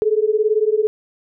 sine beating tone pair, 420.6 / 438.6 Hz, G#4 / A4, +22 / -6 cents, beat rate 18 Hz, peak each -17 dBFS, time 0.02-0.87 s, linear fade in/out 0 ms, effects none

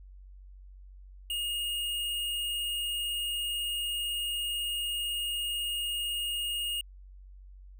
square tone, 2853 Hz, F7, 36 cents sharp, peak -31 dBFS, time 1.3-6.81 s, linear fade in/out 2 ms, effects added 47 Hz sine -47 dBFS peak until 7.79 s

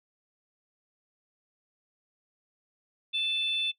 sine tone pair together, 2637 / 3520 Hz, E7 / A7, 0 / 0 cents, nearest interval perfect fourth, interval 500 cents, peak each -32 / -26 dBFS, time 3.13-3.72 s, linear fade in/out 20 ms, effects noise-tail reverb RT60 0.1 s tail -20 dB re dry + tanh soft clip ceiling -20 dBFS

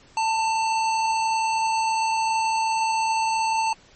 square tone, 891 Hz, A5, 22 cents sharp, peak -21 dBFS, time 0.17-3.73 s, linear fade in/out 2 ms, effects pink hiss -53 dBFS RMS until 3.95 s + MP3 32 kbps

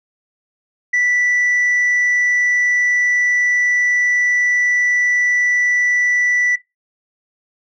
sine tone, 1968 Hz, B6, 7 cents flat, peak -11 dBFS, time 0.93-6.56 s, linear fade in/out 10 ms, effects noise-tail reverb RT60 0.2 s tail -17 dB re dry + tanh soft clip ceiling -11 dBFS

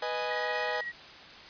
sawtooth chord, G# minor, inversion first, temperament equal, 493.9 / 622.3 / 830.6 Hz, B4 / D#5 / G#5, 0 / 0 / 0 cents, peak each -31 dBFS, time 0.02-0.81 s, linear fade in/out 5 ms
sine tone with tremolo, 1908 Hz, A#6, 40 cents sharp, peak -32 dBFS, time 0.3-0.92 s, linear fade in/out 10 ms, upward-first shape triangle, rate 16 Hz, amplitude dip 55%
effects white hiss -48 dBFS RMS until 1.49 s + resampled to 11025 Hz

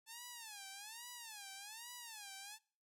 5% pulse tone with vibrato, 872 Hz, A5, 16 cents flat, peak -37 dBFS, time 0.06-2.59 s, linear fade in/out 50 ms, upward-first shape sine, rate 1.2 Hz, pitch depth 200 cents each way, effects noise-tail reverb RT60 0.5 s tail -25 dB re dry + MP3 96 kbps

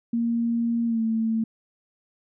sine tone with pitch glide, 233.1 to 223.9 Hz, A#3 to A3, 0 to +30 cents, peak -21 dBFS, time 0.13-1.44 s, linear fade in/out 5 ms, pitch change -70 cents, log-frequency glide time 0.86-1.01 s, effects none

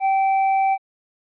triangle tone with tanh clipping, 775 Hz, G5, 20 cents flat, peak -17 dBFS, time 0-0.78 s, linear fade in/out 50 ms, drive 11 dB, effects resampled to 8000 Hz

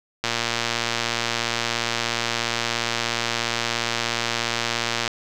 click train, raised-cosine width 0.2 ms, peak -5 dBFS, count 567, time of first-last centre 0.24-5.078 s, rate 117 Hz, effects none

